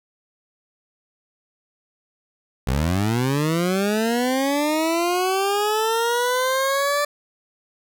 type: linear sweep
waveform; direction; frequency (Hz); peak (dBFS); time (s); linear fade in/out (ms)
20% pulse; up; 60 to 587.3; -14; 2.67-7.05; 5
effects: none